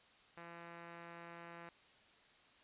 5% pulse tone, 170 Hz, F3, 46 cents flat, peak -39 dBFS, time 0.37-1.69 s, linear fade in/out 2 ms, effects white hiss -66 dBFS RMS until 2.63 s + resampled to 8000 Hz

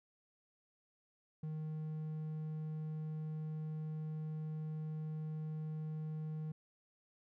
triangle tone, 155.56 Hz, D#3, in tune, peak -37 dBFS, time 1.43-6.52 s, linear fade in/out 5 ms, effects none

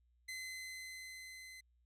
sawtooth tone with level ramp, 2047 Hz, C7, 38 cents flat, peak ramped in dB -39 to -48 dBFS, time 0.28-1.61 s, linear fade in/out 10 ms, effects added 60 Hz sine -70 dBFS peak until 1.85 s + low-pass 12000 Hz 12 dB/octave

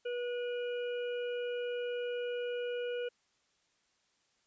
harmonic tone, 485.8 Hz, B4, 29 cents flat, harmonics 1 / 3 / 5 / 6, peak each -34 / -46 / -51 / -49 dBFS, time 0.05-3.09 s, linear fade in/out 10 ms, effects white hiss -74 dBFS RMS until 4.46 s + resampled to 16000 Hz

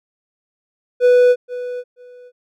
triangle tone with echo, 493.9 Hz, B4, in tune, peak -6 dBFS, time 1-1.36 s, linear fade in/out 50 ms, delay 480 ms, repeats 2, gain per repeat -15 dB, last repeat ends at 2.32 s, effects none

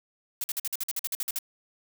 blue noise bursts, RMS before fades -30 dBFS, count 13, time 0.41-1.388 s, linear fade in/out 2 ms, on 30 ms, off 49 ms, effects none

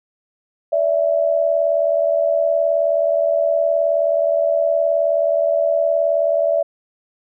sine tone pair together, 580.2 / 659.3 Hz, D5 / E5, -21 / 0 cents, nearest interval major second, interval 221 cents, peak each -17 dBFS, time 0.72-6.63 s, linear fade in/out 10 ms, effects none

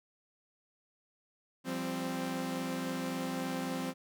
sawtooth chord, F suspended second, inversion none, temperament equal with one note detuned, 172.41 / 196 / 261.6 Hz, F3 / G3 / C4, -22 / 0 / 0 cents, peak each -36 / -38 / -32 dBFS, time 1.64-3.94 s, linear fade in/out 50 ms, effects none

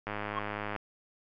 click train, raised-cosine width 0.5 ms, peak -20 dBFS, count 73, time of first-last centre 0.07-0.762 s, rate 104 Hz
triangle tone with exponential growth, 1076 Hz, C6, 48 cents sharp, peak -25 dBFS, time 0.3-0.39 s, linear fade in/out 5 ms, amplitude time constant 18 ms
effects resampled to 11025 Hz

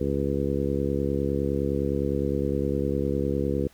harmonic tone, 69.8 Hz, C#2, 13 cents sharp, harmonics 1 / 2 / 3 / 4 / 5 / 6 / 7, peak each -31 / -31 / -31 / -31 / -31 / -31 / -31 dBFS, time 0-3.68 s, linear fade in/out 10 ms, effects pink hiss -57 dBFS RMS until 3.73 s

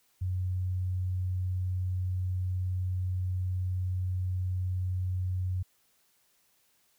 sine tone, 91.9 Hz, F#2, 11 cents flat, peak -28 dBFS, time 0.21-5.63 s, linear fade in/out 10 ms, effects white hiss -69 dBFS RMS until 6.98 s

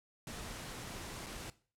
pink noise with dropouts, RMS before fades -45 dBFS, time 0.27-1.5 s, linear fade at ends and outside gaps 1 ms, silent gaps 1.262-1.266 s, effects noise-tail reverb RT60 0.4 s tail -18 dB re dry + low-pass 11000 Hz 12 dB/octave

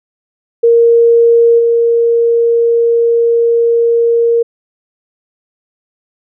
sine tone with level steps, 466.2 Hz, A#4, in tune, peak -4 / -7 dBFS, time 0.63-4.43 s, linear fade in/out 10 ms, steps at 1.58 s, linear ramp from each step 20 ms, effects none

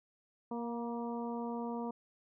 harmonic tone with a mistuned harmonic, 235.1 Hz, A#3, 15 cents sharp, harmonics 1 / 2 / 3 / 4 / 5, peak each -38 / -42 / -46 / -44 / -52 dBFS, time 0.51-1.91 s, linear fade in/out 5 ms, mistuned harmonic 4, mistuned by +15 cents, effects none

